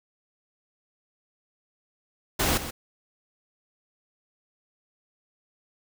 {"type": "noise with echo", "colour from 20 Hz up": "pink", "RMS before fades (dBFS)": -24, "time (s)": [2.39, 2.58], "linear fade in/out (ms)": 10, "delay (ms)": 130, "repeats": 1, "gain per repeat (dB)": -11, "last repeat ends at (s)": 2.71, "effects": []}